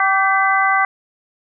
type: harmonic tone with a mistuned harmonic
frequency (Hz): 387.2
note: G4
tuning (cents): -21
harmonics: 2 / 3 / 4 / 5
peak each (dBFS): -18 / -17 / -19 / -19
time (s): 0-0.85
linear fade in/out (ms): 2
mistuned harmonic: 5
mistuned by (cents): +62
effects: none